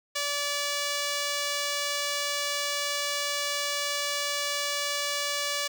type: tone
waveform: 5% pulse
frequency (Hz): 577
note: D5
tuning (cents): -31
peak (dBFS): -16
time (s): 0.15-5.68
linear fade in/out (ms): 10
effects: none